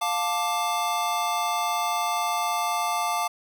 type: chord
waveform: square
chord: D minor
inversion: first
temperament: just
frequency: 704.8 / 881 / 1174.7 Hz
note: F5 / A5 / D6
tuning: +16 / +2 / 0 cents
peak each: -29 dBFS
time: 0.01-3.28 s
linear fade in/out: 10 ms
effects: none